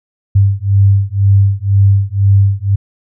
sine beating tone pair, 98 / 100 Hz, G2 / G2, 0 / +35 cents, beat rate 2 Hz, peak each -10 dBFS, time 0.35-2.76 s, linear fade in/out 10 ms, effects none

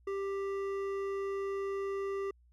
triangle tone with hard clipping, 393.5 Hz, G4, 7 cents sharp, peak -35 dBFS, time 0.07-2.31 s, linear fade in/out 5 ms, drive 14 dB, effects added 60 Hz sine -61 dBFS peak until 2.52 s

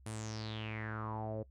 sawtooth tone with low-pass filter sweep, 109.4 Hz, A2, 9 cents flat, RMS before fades -41 dBFS, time 0.06-1.43 s, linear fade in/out 5 ms, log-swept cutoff 10000 to 500 Hz, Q 6.5, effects noise-tail reverb RT60 0.1 s tail -21 dB re dry + added 65 Hz sine -57 dBFS peak until 1.5 s

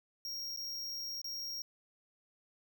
square tone with dropouts, 5588 Hz, F8, in tune, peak -39 dBFS, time 0.25-1.62 s, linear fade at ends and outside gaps 1 ms, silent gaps 0.563-0.573 / 1.216-1.244 s, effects none

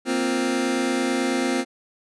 sawtooth chord, Bb suspended second, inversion none, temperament just, 233.1 / 262.2 / 349.6 Hz, Bb3 / C4 / F4, 0 / +4 / +2 cents, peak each -24 / -19 / -22 dBFS, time 0.05-1.65 s, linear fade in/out 50 ms, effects resampled to 24000 Hz

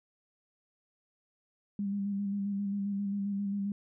sine tone with vibrato, 200.2 Hz, G3, 37 cents sharp, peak -30 dBFS, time 1.79-3.72 s, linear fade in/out 2 ms, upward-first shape square, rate 7.5 Hz, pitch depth 23 cents each way, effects none

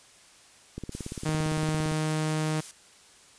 click train, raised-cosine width 3 ms, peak -22 dBFS, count 21, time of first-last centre 0.78-1.916 s, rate 17.6 Hz
blue noise, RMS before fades -40 dBFS, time 0.92-2.71 s, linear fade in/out 0 ms
sawtooth tone, 155.56 Hz, D#3, in tune, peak -22 dBFS, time 1.25-2.61 s, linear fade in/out 10 ms
effects white hiss -55 dBFS RMS until 3.38 s + resampled to 22050 Hz

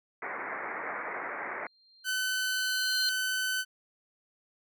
white low-pass noise, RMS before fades -36 dBFS, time 0.22-1.67 s, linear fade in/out 2 ms, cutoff 2200 Hz, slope 96 dB/octave
sine tone with exponential growth, 4186 Hz, C8, in tune, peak -26 dBFS, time 1.66-3.09 s, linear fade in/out 0 ms, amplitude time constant 310 ms
sawtooth tone, 1516 Hz, F#6, 42 cents sharp, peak -25 dBFS, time 2.04-3.65 s, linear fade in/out 50 ms
effects high-pass 400 Hz 12 dB/octave

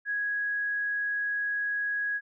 sine tone, 1661.2 Hz, G#6, in tune, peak -27 dBFS, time 0.05-2.21 s, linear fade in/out 50 ms, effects none

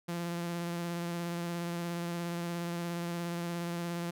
sawtooth tone with vibrato, 171.7 Hz, F3, 29 cents flat, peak -30 dBFS, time 0.08-4.11 s, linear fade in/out 10 ms, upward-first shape sine, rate 17 Hz, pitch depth 17 cents each way, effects none

